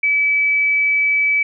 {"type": "tone", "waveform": "sine", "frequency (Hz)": 2296, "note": "D7", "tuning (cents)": -40, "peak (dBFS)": -13, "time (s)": [0.03, 1.43], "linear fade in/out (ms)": 5, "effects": []}